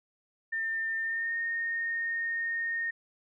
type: tone with pitch glide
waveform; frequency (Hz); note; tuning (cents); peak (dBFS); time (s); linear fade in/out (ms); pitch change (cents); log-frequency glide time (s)
sine; 1803 to 1843; A6 to A#6; +42 to -20; -29; 0.52-2.91; 10; +38; 1.01-1.35
effects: none